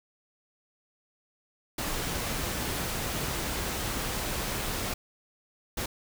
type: noise bursts at uneven times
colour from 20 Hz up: pink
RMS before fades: -32 dBFS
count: 2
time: 1.78-4.94 / 5.77-5.86 s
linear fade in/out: 5 ms
effects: none